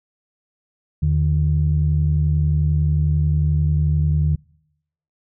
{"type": "tone pair together", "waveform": "sine", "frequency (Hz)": [80.25, 151.5], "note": ["E2", "D#3"], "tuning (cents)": [-46, -46], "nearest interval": "major seventh", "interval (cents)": 1100, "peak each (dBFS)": -17, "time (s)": [1.02, 4.36], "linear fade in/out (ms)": 10, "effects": ["noise-tail reverb RT60 0.8 s tail -26 dB re dry", "tanh soft clip ceiling -8 dBFS"]}